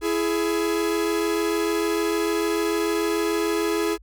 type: tone pair together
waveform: 45% pulse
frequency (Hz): 333.6 / 420.3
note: E4 / G#4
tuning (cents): +21 / +21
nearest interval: major third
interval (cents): 400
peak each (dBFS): -24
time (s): 0.01-3.98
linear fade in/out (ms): 50
effects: added 50 Hz sine -47 dBFS peak until 4.02 s